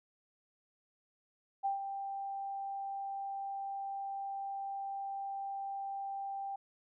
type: tone with ADSR envelope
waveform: sine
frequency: 788 Hz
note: G5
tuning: 9 cents sharp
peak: -29 dBFS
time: 1.63-6.56 s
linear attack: 25 ms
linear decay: 130 ms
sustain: -8 dB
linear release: 6 ms
effects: none